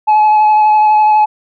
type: tone with vibrato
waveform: sine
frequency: 853 Hz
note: G#5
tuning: 46 cents sharp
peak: -3 dBFS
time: 0.07-1.26 s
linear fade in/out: 20 ms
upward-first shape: sine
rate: 12 Hz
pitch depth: 14 cents each way
effects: tanh soft clip ceiling -5 dBFS